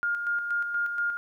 sine tone with tremolo, 1414 Hz, F6, 21 cents sharp, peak -24 dBFS, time 0.03-1.17 s, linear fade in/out 0 ms, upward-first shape square, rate 4.2 Hz, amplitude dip 45%, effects 11-bit

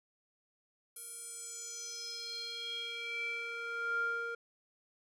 square tone with band-pass filter sweep, 466.2 Hz, A#4, in tune, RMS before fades -40 dBFS, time 0.96-4.35 s, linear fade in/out 5 ms, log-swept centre 11000 to 1100 Hz, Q 5.4, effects none

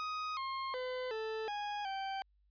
40% pulse tone with pitch steps, 1253 / 1068 / 507 / 440 / 826 / 777 Hz, D#6 / C6 / B4 / A4 / G#5 / G5, +12 / +35 / +45 / 0 / -10 / -16 cents, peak -36 dBFS, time 0-2.22 s, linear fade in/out 0 ms, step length 370 ms, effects added 50 Hz sine -68 dBFS peak until 2.5 s + resampled to 11025 Hz

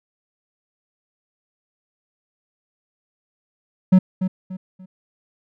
triangle tone with echo, 186 Hz, F#3, 9 cents sharp, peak -6 dBFS, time 3.92-3.99 s, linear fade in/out 10 ms, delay 290 ms, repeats 3, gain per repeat -10 dB, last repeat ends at 4.86 s, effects none

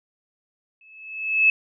sine tone with exponential growth, 2601 Hz, E7, 24 cents flat, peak -11 dBFS, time 0.81-1.5 s, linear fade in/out 2 ms, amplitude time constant 150 ms, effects none

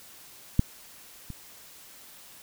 clicks, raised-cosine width 5 ms, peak -7 / -25 dBFS, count 2, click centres 0.594 / 1.303 s, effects white hiss -50 dBFS RMS until 2.42 s

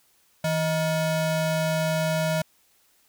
square ring-modulated tone, 395 Hz, G4, 13 cents sharp, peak -20 dBFS, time 0.44-2.42 s, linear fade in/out 5 ms, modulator 233 Hz, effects white hiss -63 dBFS RMS until 3.08 s

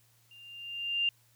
sine tone with level ramp, 2794 Hz, F7, in tune, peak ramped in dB -52 to -24 dBFS, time 0.31-1.09 s, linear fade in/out 2 ms, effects added 116 Hz sine -67 dBFS peak until 1.35 s + white hiss -67 dBFS RMS until 1.35 s

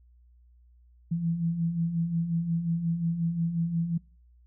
sine beating tone pair, 163 / 168.6 Hz, E3 / E3, -19 / +39 cents, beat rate 5.6 Hz, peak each -34 / -26 dBFS, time 1.11-3.98 s, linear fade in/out 10 ms, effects noise-tail reverb RT60 0.4 s tail -25 dB re dry + added 60 Hz sine -55 dBFS peak until 4.46 s

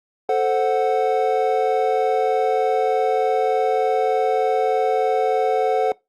triangle chord, F# diminished, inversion first, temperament equal, 440 / 523.3 / 740 Hz, A4 / C5 / F#5, 0 / 0 / 0 cents, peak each -18 / -21 / -18 dBFS, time 0.29-5.92 s, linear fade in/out 2 ms, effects noise-tail reverb RT60 0.2 s tail -22 dB re dry + Opus 48 kbps

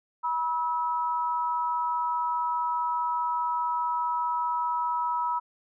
sine tone pair together, 970 / 1294.8 Hz, B5 / E6, -31 / -31 cents, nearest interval perfect fourth, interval 500 cents, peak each -26 / -31 dBFS, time 0.23-5.4 s, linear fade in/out 20 ms, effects none

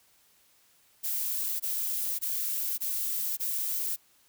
violet noise bursts, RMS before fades -31 dBFS, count 5, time 1.03-3.964 s, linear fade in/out 20 ms, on 570 ms, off 21 ms, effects white hiss -64 dBFS RMS until 4.28 s

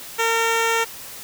10% pulse tone with notch filter, 456.4 Hz, A#4, 37 cents flat, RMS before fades -20 dBFS, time 0.18-0.85 s, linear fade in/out 20 ms, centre 12000 Hz, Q 1.6, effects white hiss -37 dBFS RMS until 1.23 s

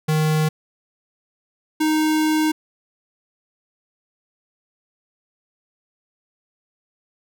square tone pair in turn, 155.3 / 310.6 Hz, D#3 / D#4, -3 / -3 cents, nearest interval octave, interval 1200 cents, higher second, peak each -17 dBFS, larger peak neither, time 0.08-0.49 / 1.8-2.52 s, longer second, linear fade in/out 10 ms, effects none

